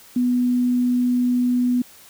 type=tone; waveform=sine; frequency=246.9 Hz; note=B3; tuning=in tune; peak=-16 dBFS; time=0.16-1.82 s; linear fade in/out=5 ms; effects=white hiss -47 dBFS RMS until 2.09 s